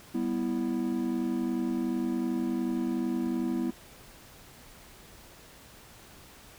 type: chord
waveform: triangle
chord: E minor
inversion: first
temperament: equal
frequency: 196 / 246.9 / 329.6 Hz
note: G3 / B3 / E4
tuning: 0 / 0 / 0 cents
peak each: -33 / -28 / -30 dBFS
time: 0.14-3.71 s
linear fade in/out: 10 ms
effects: pink hiss -52 dBFS RMS until 6.58 s